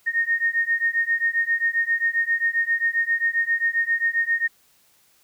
sine beating tone pair, 1843 / 1850.5 Hz, A#6 / A#6, -20 / -13 cents, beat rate 7.5 Hz, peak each -23 / -22 dBFS, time 0.06-4.48 s, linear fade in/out 20 ms, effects white hiss -60 dBFS RMS until 5.23 s

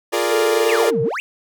sawtooth chord, Bb dominant seventh, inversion second, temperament equal, 349.2 / 415.3 / 466.2 / 587.3 Hz, F4 / Ab4 / Bb4 / D5, 0 / 0 / 0 / 0 cents, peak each -19 dBFS, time 0.12-0.91 s, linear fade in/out 20 ms
sine tone with pitch glide, 440.7 to 458.6 Hz, A4 to A#4, +3 to -28 cents, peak -17 dBFS, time 0.31-1.11 s, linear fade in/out 10 ms, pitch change +69 cents, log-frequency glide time 0.47-0.91 s
triangle exponential two-way sweep, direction down then up, 2866 to 116.54 to 2866 Hz, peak -20 dBFS, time 0.69-1.2 s, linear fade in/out 0 ms, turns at 1.02 s
effects none

